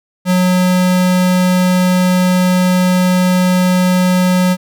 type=tone; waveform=square; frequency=182.3 Hz; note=F#3; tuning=25 cents flat; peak=-10 dBFS; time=0.25-4.57 s; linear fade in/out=50 ms; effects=none